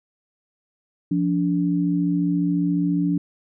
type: tone pair together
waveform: sine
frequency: 174.1 / 288.5 Hz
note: F3 / D4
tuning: -5 / -31 cents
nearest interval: major sixth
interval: 874 cents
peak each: -21 dBFS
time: 1.11-3.18 s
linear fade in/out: 5 ms
effects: none